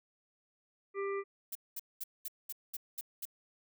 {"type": "harmonic tone", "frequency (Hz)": 395.9, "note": "G4", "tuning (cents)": 17, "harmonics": [1, 3, 5, 6], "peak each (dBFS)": [-34, -42, -46, -51], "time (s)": [0.94, 1.24], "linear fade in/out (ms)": 50}
{"type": "noise bursts", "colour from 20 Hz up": "violet", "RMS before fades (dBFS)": -40, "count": 8, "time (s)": [1.52, 3.254], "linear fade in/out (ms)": 5, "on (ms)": 33, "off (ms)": 210}
{"effects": []}